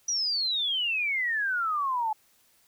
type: exponential sweep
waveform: sine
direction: down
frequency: 5910 to 848 Hz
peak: -25 dBFS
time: 0.08-2.13 s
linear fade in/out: 5 ms
effects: white hiss -64 dBFS RMS until 2.67 s